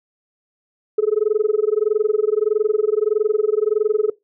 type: tone with amplitude modulation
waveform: sine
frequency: 428.1 Hz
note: A4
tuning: 47 cents flat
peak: -10 dBFS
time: 0.98-4.1 s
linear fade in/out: 5 ms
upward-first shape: sine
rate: 21.6 Hz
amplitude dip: 100%
effects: noise-tail reverb RT60 0.2 s tail -22 dB re dry + tanh soft clip ceiling -9 dBFS